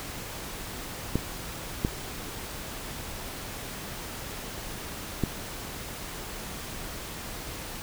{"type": "clicks", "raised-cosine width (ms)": 3, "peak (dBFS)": -11, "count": 3, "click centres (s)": [1.156, 1.849, 5.237], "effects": ["pink hiss -38 dBFS RMS until 7.82 s"]}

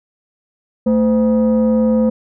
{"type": "tone pair together", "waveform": "sine", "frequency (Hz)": [222.2, 512.8], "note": ["A3", "C5"], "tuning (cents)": [17, -35], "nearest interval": "octave + major second", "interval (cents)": 1448, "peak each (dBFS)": [-10, -14], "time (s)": [0.86, 2.1], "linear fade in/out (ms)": 10, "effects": ["tanh soft clip ceiling -8 dBFS"]}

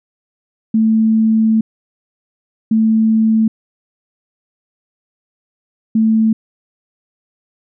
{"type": "tone bursts at uneven times", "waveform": "sine", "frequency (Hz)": 221.1, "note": "A3", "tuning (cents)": 9, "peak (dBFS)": -9, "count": 3, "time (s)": [[0.74, 1.61], [2.71, 3.48], [5.95, 6.33]], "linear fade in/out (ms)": 5, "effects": []}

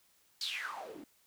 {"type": "noise with band-pass filter sweep", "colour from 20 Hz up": "white", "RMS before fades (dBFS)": -41, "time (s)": [0.41, 1.04], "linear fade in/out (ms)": 2, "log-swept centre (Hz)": [4700, 240], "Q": 8.2, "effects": ["white hiss -69 dBFS RMS until 1.26 s"]}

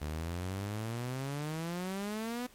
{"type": "exponential sweep", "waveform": "sawtooth", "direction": "up", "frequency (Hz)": [73.42, 251.5], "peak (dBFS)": -31, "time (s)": [0.01, 2.47], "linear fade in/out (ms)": 10, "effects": ["pink hiss -59 dBFS RMS until 2.54 s", "MP3 64 kbps"]}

